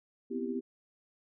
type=chord; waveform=sine; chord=C major seventh; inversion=third; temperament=equal; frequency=246.9 / 261.6 / 329.6 / 392 Hz; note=B3 / C4 / E4 / G4; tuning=0 / 0 / 0 / 0 cents; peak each=-36 / -40 / -40 / -37 dBFS; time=0.3-0.61 s; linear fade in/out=20 ms; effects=none